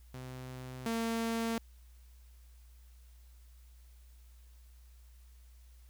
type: tone pair in turn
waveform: sawtooth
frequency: 128.1 / 228.2 Hz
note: C3 / A#3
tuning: -36 / -37 cents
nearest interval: minor seventh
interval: 999 cents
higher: second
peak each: -39 / -28 dBFS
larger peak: second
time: 0.14-0.86 / 0.86-1.58 s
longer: neither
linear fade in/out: 0 ms
effects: added 60 Hz sine -54 dBFS peak until 5.89 s + white hiss -69 dBFS RMS until 5.89 s